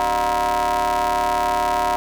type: ring-modulated tone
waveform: 35% pulse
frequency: 113.2 Hz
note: A2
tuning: 50 cents sharp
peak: -13 dBFS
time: 0-1.96 s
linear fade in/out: 0 ms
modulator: 831 Hz
effects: none